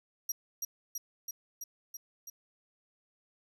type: tone with echo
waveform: 30% pulse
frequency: 5730 Hz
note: F8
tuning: 44 cents sharp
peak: -27 dBFS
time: 0.29-0.32 s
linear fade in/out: 5 ms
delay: 330 ms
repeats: 6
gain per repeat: -2 dB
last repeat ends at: 2.3 s
effects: none